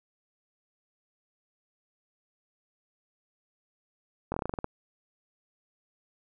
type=slowing click train; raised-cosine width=1 ms; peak=-17 dBFS; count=10; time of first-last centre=4.32-4.644 s; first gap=21 ms; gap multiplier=1.13; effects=none